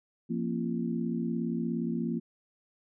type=tone cluster; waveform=sine; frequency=172.8 / 232.3 / 269.5 / 342.9 Hz; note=F3 / A#3 / C#4 / F4; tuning=-18 / -6 / -49 / -32 cents; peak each=-34 / -31 / -38 / -38 dBFS; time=0.29-2.2 s; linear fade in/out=20 ms; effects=none